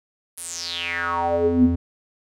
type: tone with band-pass filter sweep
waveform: square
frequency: 85.6 Hz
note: F2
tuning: 34 cents flat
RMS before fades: -22 dBFS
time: 0.37-1.76 s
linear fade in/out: 10 ms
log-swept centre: 11000 to 170 Hz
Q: 6.5
effects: none